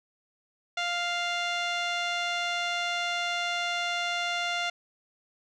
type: tone with low-pass filter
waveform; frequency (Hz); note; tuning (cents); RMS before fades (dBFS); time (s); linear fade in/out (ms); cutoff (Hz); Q
15% pulse; 698.5; F5; 0; -30; 0.77-4.7; 5; 4400; 3.4
effects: none